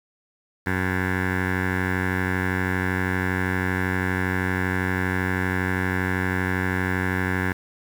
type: tone with low-pass filter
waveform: 15% pulse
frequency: 92.6 Hz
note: F#2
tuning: 2 cents sharp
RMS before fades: -24 dBFS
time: 0.66-7.53 s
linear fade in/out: 10 ms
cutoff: 1800 Hz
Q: 9.6
effects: 7-bit

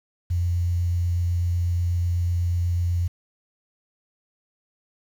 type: tone with vibrato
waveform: sine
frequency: 87.31 Hz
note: F2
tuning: in tune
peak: -20 dBFS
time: 0.3-3.08 s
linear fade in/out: 10 ms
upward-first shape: square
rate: 8.1 Hz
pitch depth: 8 cents each way
effects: 8-bit

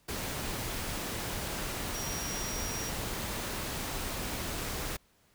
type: tone in noise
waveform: sine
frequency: 5680 Hz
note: F8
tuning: 28 cents sharp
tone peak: -39 dBFS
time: 1.94-2.9 s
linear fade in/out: 10 ms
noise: pink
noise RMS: -36 dBFS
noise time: 0.08-4.97 s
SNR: -6 dB
effects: pink hiss -67 dBFS RMS until 5.34 s

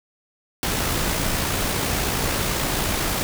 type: noise with amplitude modulation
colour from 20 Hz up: pink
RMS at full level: -22 dBFS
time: 0.63-3.23 s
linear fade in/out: 0 ms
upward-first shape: sine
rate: 58.5 Hz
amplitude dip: 30%
effects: none

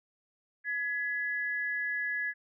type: tone pair together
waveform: sine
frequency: 1686.9 / 1990 Hz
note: G#6 / B6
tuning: +27 / +13 cents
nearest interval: minor third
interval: 286 cents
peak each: -31 / -36 dBFS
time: 0.64-2.34 s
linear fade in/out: 50 ms
effects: none

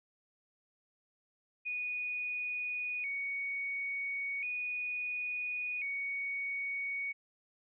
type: tone with vibrato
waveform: sine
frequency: 2349 Hz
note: D7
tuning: in tune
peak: -34 dBFS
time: 1.65-7.13 s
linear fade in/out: 20 ms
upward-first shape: square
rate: 0.36 Hz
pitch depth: 87 cents each way
effects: none

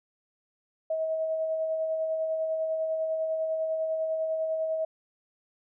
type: tone with tremolo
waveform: sine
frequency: 639 Hz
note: D#5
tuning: 46 cents sharp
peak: -25 dBFS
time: 0.9-4.85 s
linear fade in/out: 5 ms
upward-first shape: sine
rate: 10 Hz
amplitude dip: 30%
effects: none

